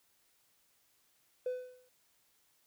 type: tone with exponential decay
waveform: triangle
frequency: 503 Hz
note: B4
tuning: 32 cents sharp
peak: -27 dBFS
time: 1.46-1.89 s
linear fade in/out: 5 ms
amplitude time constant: 92 ms
effects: tanh soft clip ceiling -29 dBFS + white hiss -72 dBFS RMS until 2.66 s